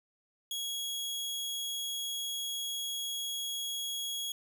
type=tone; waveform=sawtooth; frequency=3322 Hz; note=G#7; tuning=in tune; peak=-31 dBFS; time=0.51-4.32 s; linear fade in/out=2 ms; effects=none